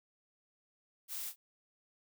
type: noise with echo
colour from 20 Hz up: blue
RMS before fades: -41 dBFS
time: 1.08-1.33 s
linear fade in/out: 50 ms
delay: 31 ms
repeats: 1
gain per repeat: -11 dB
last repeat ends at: 1.361 s
effects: none